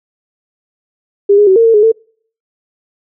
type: tone with pitch steps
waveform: sine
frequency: 403 / 414.6 / 378.9 / 458.1 / 453.8 / 418.4 / 448 Hz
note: G4 / G#4 / F#4 / A#4 / A#4 / G#4 / A4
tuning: +48 / -3 / +41 / -30 / -47 / +13 / +31 cents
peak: -4 dBFS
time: 1.29-1.92 s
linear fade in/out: 10 ms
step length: 90 ms
effects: noise-tail reverb RT60 0.5 s tail -26 dB re dry